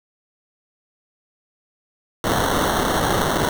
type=noise with sample-and-hold; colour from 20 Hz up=violet; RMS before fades=-20 dBFS; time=2.24-3.49 s; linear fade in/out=2 ms; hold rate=2450 Hz; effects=none